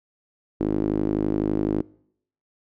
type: tone with band-pass filter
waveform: sawtooth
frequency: 51.91 Hz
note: G#1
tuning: in tune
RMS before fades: -24 dBFS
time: 0.6-1.82 s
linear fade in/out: 10 ms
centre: 320 Hz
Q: 3.4
effects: noise-tail reverb RT60 0.7 s tail -24 dB re dry